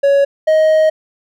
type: tone pair in turn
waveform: triangle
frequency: 559 / 627.5 Hz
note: C#5 / D#5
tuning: +14 / +15 cents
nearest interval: major second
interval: 201 cents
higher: second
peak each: -6 dBFS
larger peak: neither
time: 0.03-0.25 / 0.47-0.9 s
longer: second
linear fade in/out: 10 ms
effects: none